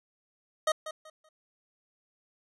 25% pulse tone with echo, 625 Hz, D#5, 8 cents sharp, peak -20 dBFS, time 0.67-0.72 s, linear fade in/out 5 ms, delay 190 ms, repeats 3, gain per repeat -12 dB, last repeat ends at 1.29 s, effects resampled to 24000 Hz

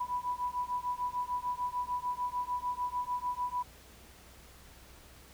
sine beating tone pair, 984 / 990.7 Hz, B5 / B5, -7 / +5 cents, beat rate 6.7 Hz, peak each -35 / -35 dBFS, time 0-3.63 s, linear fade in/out 10 ms, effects added 63 Hz sine -58 dBFS peak until 5.33 s + pink hiss -56 dBFS RMS until 5.33 s

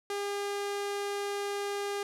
sawtooth tone with low-pass filter, 404.1 Hz, G#4, 47 cents flat, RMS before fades -34 dBFS, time 0.1-2.03 s, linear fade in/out 2 ms, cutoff 11000 Hz, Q 0.76, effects none

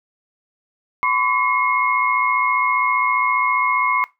sine tone cluster, 1015 / 1130 / 2157 Hz, B5 / C#6 / C#7, +47 / +33 / -48 cents, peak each -20 dBFS, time 1.03-4.04 s, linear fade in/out 0 ms, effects noise-tail reverb RT60 0.2 s tail -19 dB re dry

